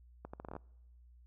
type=accelerating click train; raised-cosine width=1 ms; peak=-30 dBFS; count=9; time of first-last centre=0.25-0.565 s; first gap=85 ms; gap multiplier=0.76; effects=noise-tail reverb RT60 1.0 s tail -26 dB re dry + added 60 Hz sine -57 dBFS peak until 1.26 s